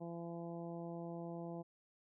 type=harmonic tone; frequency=169.5 Hz; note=E3; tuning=49 cents sharp; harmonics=1 / 2 / 3 / 4 / 5 / 6; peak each=-46 / -48 / -51 / -51 / -56 / -62 dBFS; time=0-1.63 s; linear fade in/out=20 ms; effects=none